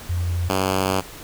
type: tone pair in turn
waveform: sine / 5% pulse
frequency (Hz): 87.31 / 94.89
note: F2 / F#2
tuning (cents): 0 / +44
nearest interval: minor second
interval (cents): 144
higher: second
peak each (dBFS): -20 / -8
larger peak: second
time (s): 0.09-0.49 / 0.49-1.01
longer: second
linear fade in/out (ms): 10
effects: pink hiss -39 dBFS RMS until 1.23 s